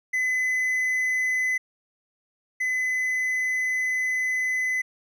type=tone pair in turn; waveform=triangle; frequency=2019 / 2019 Hz; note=B6 / B6; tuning=+38 / +38 cents; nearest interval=unison; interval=0 cents; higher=neither; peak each=-20 / -21 dBFS; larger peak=first; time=0.13-1.58 / 2.6-4.82 s; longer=second; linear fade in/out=10 ms; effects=none